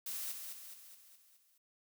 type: noise with echo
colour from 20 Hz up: blue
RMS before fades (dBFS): -41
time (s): 0.06-0.32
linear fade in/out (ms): 5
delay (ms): 210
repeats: 6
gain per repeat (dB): -5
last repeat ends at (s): 1.58
effects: none